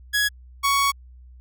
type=tone pair in turn; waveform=sawtooth; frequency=1672 / 1115.9 Hz; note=G#6 / C#6; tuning=+11 / +11 cents; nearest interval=perfect fifth; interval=700 cents; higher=first; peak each=-15 / -14 dBFS; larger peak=second; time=0.13-0.29 / 0.63-0.92 s; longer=second; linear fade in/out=20 ms; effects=added 62 Hz sine -43 dBFS peak until 1.4 s